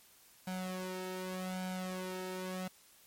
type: tone with flanger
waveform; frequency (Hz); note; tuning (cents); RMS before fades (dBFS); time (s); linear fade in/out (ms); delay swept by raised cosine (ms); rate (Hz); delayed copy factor
sawtooth; 185; F#3; 0; -40; 0.47-2.68; 5; 1.3 to 2.26; 0.85; +0.8
effects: white hiss -62 dBFS RMS until 3.06 s + MP3 64 kbps